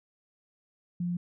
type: tone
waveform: sine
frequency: 175.4 Hz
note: F3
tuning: 8 cents sharp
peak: -28 dBFS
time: 1-1.17 s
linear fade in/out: 5 ms
effects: none